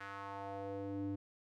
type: tone with band-pass filter sweep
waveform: square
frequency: 99.1 Hz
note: G2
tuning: 19 cents sharp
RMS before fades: -43 dBFS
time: 0-1.16 s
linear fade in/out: 10 ms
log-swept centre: 1600 to 250 Hz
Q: 2.4
effects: none